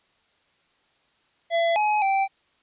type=tone with pitch steps; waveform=square; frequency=673 / 845 / 779 Hz; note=E5 / G#5 / G5; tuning=+36 / +30 / -11 cents; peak=-20 dBFS; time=1.5-2.28 s; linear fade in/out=50 ms; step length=260 ms; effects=white hiss -65 dBFS RMS until 2.62 s + resampled to 8000 Hz